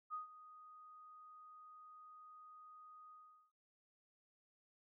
sine tone with ADSR envelope, 1244.5 Hz, D#6, in tune, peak -40 dBFS, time 0.1-3.52 s, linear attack 38 ms, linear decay 130 ms, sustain -16 dB, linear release 410 ms, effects none

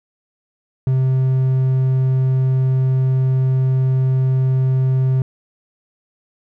triangle tone, 130.81 Hz, C3, in tune, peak -11 dBFS, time 0.87-5.22 s, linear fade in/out 2 ms, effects none

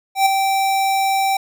square tone with ADSR envelope, 778 Hz, G5, 13 cents flat, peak -10 dBFS, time 0.15-1.37 s, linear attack 110 ms, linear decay 8 ms, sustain -6 dB, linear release 4 ms, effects none

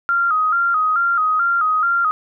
sine tone with vibrato, 1318.5 Hz, E6, in tune, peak -14 dBFS, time 0.09-2.11 s, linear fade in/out 0 ms, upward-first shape square, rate 2.3 Hz, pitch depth 85 cents each way, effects none

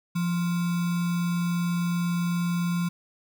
sine tone with sample-and-hold, 173.6 Hz, F3, 10 cents flat, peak -23 dBFS, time 0.15-2.89 s, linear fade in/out 10 ms, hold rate 1225 Hz, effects none

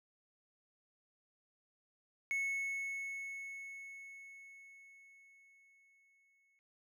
triangle tone with exponential decay, 2200 Hz, C#7, 14 cents flat, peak -31 dBFS, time 2.31-6.59 s, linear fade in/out 0 ms, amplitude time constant 930 ms, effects none

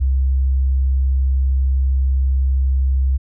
sine tone, 66.2 Hz, C2, 21 cents sharp, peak -13 dBFS, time 0-3.18 s, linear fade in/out 20 ms, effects none

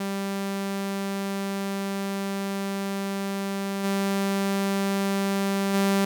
sawtooth tone with level steps, 196.8 Hz, G3, 7 cents sharp, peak -23 / -19 / -16 dBFS, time 0-6.05 s, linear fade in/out 5 ms, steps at 3.83 / 5.73 s, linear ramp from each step 20 ms, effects none

